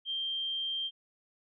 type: tone with amplitude modulation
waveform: sine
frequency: 3170 Hz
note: G7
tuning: 19 cents sharp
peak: -30 dBFS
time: 0.05-0.91 s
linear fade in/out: 50 ms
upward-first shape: sine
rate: 160 Hz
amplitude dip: 30%
effects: none